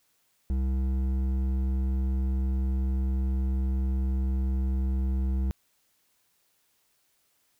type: tone with hard clipping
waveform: sine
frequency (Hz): 65.41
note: C2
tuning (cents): 0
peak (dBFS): -26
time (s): 0.5-5.51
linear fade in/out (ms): 0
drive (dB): 9
effects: white hiss -70 dBFS RMS until 7.59 s